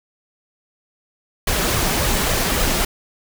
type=noise with flanger; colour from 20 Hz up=pink; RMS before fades=-19 dBFS; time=1.47-2.85 s; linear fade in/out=5 ms; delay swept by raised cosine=1.6 to 5.3 ms; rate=3.5 Hz; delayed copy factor=+0.5; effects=none